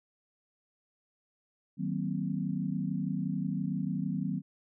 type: chord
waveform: sine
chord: C half-diminished seventh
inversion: first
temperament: just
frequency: 156.98 / 188.37 / 235.5 / 261.6 Hz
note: Eb3 / Gb3 / Bb3 / C4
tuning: +16 / +31 / +18 / 0 cents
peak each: -35 / -33 / -38 / -37 dBFS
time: 1.77-4.42 s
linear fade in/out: 50 ms
effects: none